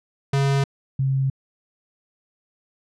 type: tone pair in turn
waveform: square / sine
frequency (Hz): 138.3 / 134.36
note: C#3 / C3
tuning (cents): -4 / +46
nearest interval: minor second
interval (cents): 50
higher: first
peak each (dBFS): -18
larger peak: neither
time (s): 0.33-0.64 / 0.99-1.3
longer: neither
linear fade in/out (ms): 5
effects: low-pass 7000 Hz 12 dB/octave